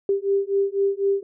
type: beating tone pair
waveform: sine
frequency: 393.8 / 397.8 Hz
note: G4 / G4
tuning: +8 / +25 cents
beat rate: 4 Hz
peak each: -22 dBFS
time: 0.09-1.23 s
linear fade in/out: 2 ms
effects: none